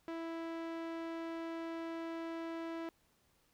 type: tone with low-pass filter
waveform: sawtooth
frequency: 330 Hz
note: E4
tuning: 2 cents sharp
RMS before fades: -42 dBFS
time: 0.08-2.89 s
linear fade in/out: 0 ms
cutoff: 2800 Hz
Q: 0.53
effects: pink hiss -73 dBFS RMS until 3.53 s